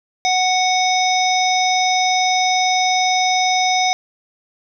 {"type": "harmonic tone with a mistuned harmonic", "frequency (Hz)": 740, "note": "F#5", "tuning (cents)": 0, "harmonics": [1, 3, 5, 7, 8], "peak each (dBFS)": [-16, -21, -23, -24, -25], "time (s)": [0.25, 3.93], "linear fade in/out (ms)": 0, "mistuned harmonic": 8, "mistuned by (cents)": 20, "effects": []}